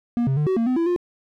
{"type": "tone with pitch steps", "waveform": "triangle", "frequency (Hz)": [237.7, 134.4, 149.5, 377.1, 229.7, 254.1, 334.5, 353.3], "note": ["A#3", "C3", "D3", "F#4", "A#3", "B3", "E4", "F4"], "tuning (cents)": [34, 47, 31, 33, -25, 49, 25, 20], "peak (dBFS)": -16, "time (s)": [0.17, 0.962], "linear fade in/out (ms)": 0, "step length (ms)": 99, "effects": []}